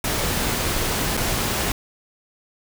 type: noise with dropouts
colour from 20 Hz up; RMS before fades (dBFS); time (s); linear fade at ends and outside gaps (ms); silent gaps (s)
pink; -23; 0.04-1.72; 2; 1.169-1.174
effects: none